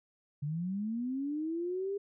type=linear sweep; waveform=sine; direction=up; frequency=140.1 to 406.2 Hz; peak=-32 dBFS; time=0.42-1.98 s; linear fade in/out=10 ms; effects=none